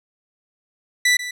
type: tone with echo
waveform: sawtooth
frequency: 1975.5 Hz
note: B6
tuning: in tune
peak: -10 dBFS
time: 1.05-1.17 s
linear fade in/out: 5 ms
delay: 140 ms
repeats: 1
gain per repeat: -13 dB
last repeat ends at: 1.31 s
effects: low-pass 10000 Hz 12 dB/octave